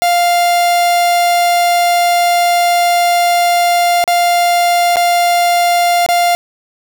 45% pulse tone with dropouts, 698.5 Hz, F5, in tune, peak -9 dBFS, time 0.02-6.35 s, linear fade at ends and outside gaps 0 ms, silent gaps 4.04-4.077 / 4.959-4.968 / 6.063-6.088 s, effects none

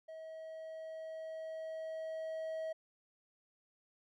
triangle tone with level ramp, 640 Hz, D#5, 49 cents sharp, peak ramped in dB -44 to -35 dBFS, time 0.08-2.73 s, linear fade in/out 10 ms, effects none

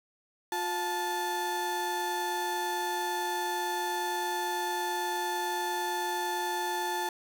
35% pulse tone pair together, 355.9 / 875.3 Hz, F4 / A5, +33 / -9 cents, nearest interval octave + major third, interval 1558 cents, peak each -34 / -29 dBFS, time 0.52-7.09 s, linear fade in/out 2 ms, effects 11-bit

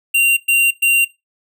square tone bursts, 2767 Hz, F7, 17 cents flat, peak -11 dBFS, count 3, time 0.14-1.05 s, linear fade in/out 10 ms, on 230 ms, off 110 ms, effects noise-tail reverb RT60 0.2 s tail -18 dB re dry

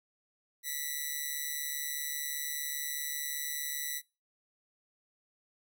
5% pulse tone with amplitude modulation, 1967 Hz, B6, 7 cents flat, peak -21 dBFS, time 0.63-4.02 s, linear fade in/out 50 ms, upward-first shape sine, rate 145 Hz, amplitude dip 60%, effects noise-tail reverb RT60 0.3 s tail -25 dB re dry

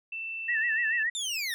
sine tone, 2669 Hz, E7, 21 cents sharp, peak -33 dBFS, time 0.12-1.03 s, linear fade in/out 5 ms
sine tone with vibrato, 1830 Hz, A#6, 32 cents flat, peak -25 dBFS, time 0.48-1.1 s, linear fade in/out 10 ms, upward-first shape sine, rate 6.9 Hz, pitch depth 100 cents each way
25% pulse linear sweep, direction down, 3656 to 1760 Hz, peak -26 dBFS, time 1.15-1.54 s, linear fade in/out 0 ms
effects none

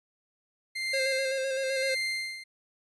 30% pulse tone with tremolo, 2093 Hz, C7, in tune, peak -25 dBFS, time 0.75-2.44 s, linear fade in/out 10 ms, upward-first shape sine, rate 1 Hz, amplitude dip 85%
square tone with vibrato, 533 Hz, C5, 32 cents sharp, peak -29 dBFS, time 0.93-1.95 s, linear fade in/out 10 ms, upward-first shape square, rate 7.8 Hz, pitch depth 24 cents each way
effects resampled to 22050 Hz

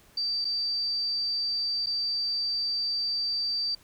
sine tone with dropouts, 4652 Hz, D8, 17 cents flat, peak -26 dBFS, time 0.17-3.75 s, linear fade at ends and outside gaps 5 ms, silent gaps 0.446-0.45 / 1.861-1.868 s, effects pink hiss -58 dBFS RMS until 3.83 s

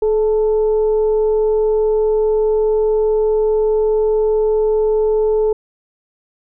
sine tone with frequency modulation, 429.6 Hz, A4, 41 cents flat, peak -12 dBFS, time 0.02-5.53 s, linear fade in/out 5 ms, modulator 452 Hz, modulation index 0.29, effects none

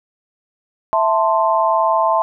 sine chord, A minor, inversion second, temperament equal with one note detuned, 659.3 / 884.6 / 1046.5 Hz, E5 / A5 / C6, 0 / +9 / 0 cents, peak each -17 dBFS, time 0.93-2.22 s, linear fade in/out 0 ms, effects none

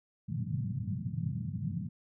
pink band-pass noise, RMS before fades -35 dBFS, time 0.28-1.89 s, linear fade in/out 20 ms, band 100 to 200 Hz, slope 48 dB/octave, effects none

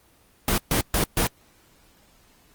pink noise bursts, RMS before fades -21 dBFS, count 4, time 0.48-1.27 s, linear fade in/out 2 ms, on 100 ms, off 130 ms, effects pink hiss -58 dBFS RMS until 2.54 s + Opus 24 kbps

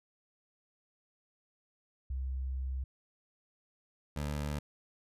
sine / 20% pulse tone pair in turn, 65.41 / 73.42 Hz, C2 / D2, 0 / 0 cents, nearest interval major second, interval 200 cents, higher second, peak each -33 / -29 dBFS, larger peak second, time 2.1-2.84 / 4.16-4.59 s, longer first, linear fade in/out 5 ms, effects resampled to 32000 Hz

